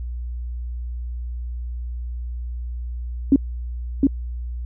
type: tone with echo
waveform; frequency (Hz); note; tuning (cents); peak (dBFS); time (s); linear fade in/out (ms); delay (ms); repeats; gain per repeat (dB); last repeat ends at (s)
sine; 274.4; C#4; -17; -9; 3.32-3.36; 2; 710; 1; -2; 4.07
effects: added 60 Hz sine -26 dBFS peak until 4.65 s